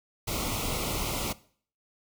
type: band-stop noise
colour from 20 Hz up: pink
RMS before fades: -31 dBFS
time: 0.27-1.33 s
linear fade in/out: 10 ms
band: 1400 to 2000 Hz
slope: 96 dB/octave
effects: noise-tail reverb RT60 0.5 s tail -19 dB re dry